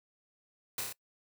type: noise with echo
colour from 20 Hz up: white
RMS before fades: -35 dBFS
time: 0.78-0.81 s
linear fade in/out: 2 ms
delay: 29 ms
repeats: 4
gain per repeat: -2 dB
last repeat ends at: 0.926 s
effects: noise-tail reverb RT60 0.1 s tail -22 dB re dry